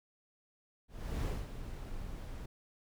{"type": "noise with ADSR envelope", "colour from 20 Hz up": "brown", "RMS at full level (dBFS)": -33, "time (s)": [0.88, 2.46], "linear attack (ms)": 360, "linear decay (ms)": 220, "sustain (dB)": -10, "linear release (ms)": 7, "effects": []}